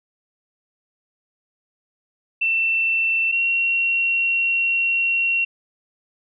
sine tone pair in turn, 2683 / 2736 Hz, E7 / F7, +30 / -36 cents, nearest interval unison, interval 34 cents, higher second, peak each -17 dBFS, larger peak neither, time 2.41-3.32 / 3.32-5.45 s, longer second, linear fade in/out 10 ms, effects none

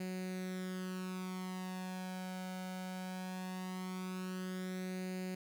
sawtooth tone with flanger, 185 Hz, F#3, in tune, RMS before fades -42 dBFS, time 0-5.35 s, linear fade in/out 5 ms, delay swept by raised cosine 0.44 to 1.34 ms, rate 0.19 Hz, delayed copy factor +0.65, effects none

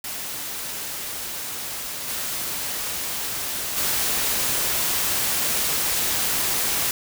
white noise with level steps, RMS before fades -31 / -28 / -23 dBFS, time 0.04-6.91 s, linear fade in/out 2 ms, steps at 2.07 / 3.76 s, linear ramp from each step 20 ms, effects none

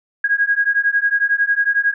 sine beating tone pair, 1636 / 1647 Hz, G#6 / G#6, -26 / -15 cents, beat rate 11 Hz, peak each -17 dBFS, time 0.24-1.94 s, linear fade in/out 5 ms, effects none

